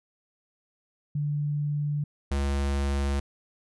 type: tone pair in turn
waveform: sine / square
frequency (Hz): 146.83 / 69.72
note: D3 / C#2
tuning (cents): 0 / +11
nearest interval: octave + minor second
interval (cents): 1289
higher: first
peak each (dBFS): -25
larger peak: neither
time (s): 1.15-2.04 / 2.31-3.2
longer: neither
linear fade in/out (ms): 5
effects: resampled to 24000 Hz